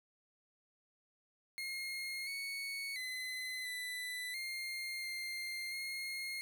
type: tone with pitch steps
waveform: 30% pulse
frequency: 2143 / 2219 / 2028 / 1991 / 2120 / 2107 / 2143 Hz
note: C7 / C#7 / B6 / B6 / C7 / C7 / C7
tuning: +41 / +1 / +45 / +14 / +22 / +12 / +41 cents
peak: -37 dBFS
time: 1.58-6.41 s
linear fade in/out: 0 ms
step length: 690 ms
effects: none